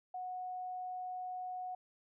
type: tone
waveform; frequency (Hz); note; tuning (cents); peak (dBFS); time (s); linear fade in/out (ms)
sine; 734; F#5; -14; -39; 0.14-1.75; 5
effects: none